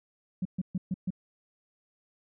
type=tone bursts; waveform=sine; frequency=184.2 Hz; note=F#3; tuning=7 cents flat; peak=-26 dBFS; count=5; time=0.42-1.105 s; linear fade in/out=5 ms; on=33 ms; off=130 ms; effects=tanh soft clip ceiling -22 dBFS